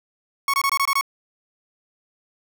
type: tone bursts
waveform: 30% pulse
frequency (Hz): 1105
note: C#6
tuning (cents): -6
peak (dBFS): -15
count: 7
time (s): 0.48-1.011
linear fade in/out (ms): 2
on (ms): 57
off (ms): 22
effects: none